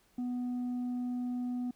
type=tone with tanh clipping; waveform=sine; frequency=246.9 Hz; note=B3; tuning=in tune; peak=-33 dBFS; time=0.18-1.71 s; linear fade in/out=5 ms; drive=3 dB; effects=pink hiss -68 dBFS RMS until 1.75 s